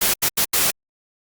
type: noise bursts at uneven times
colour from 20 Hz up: white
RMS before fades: -18 dBFS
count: 4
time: 0.01-0.14 / 0.22-0.29 / 0.37-0.45 / 0.53-0.71 s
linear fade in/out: 10 ms
effects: Opus 48 kbps